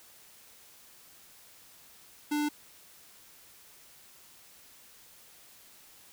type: tone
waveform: square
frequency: 296.3 Hz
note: D4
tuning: 15 cents sharp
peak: -28 dBFS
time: 2.31-2.49 s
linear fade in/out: 10 ms
effects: white hiss -56 dBFS RMS until 6.12 s